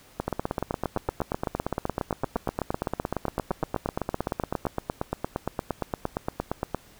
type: two click trains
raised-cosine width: 1 ms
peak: -12 / -12 dBFS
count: 36 / 57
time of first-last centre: 0.2-4.653 / 0.28-6.747 s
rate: 7.86 / 8.66 Hz
effects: pink hiss -54 dBFS RMS until 6.99 s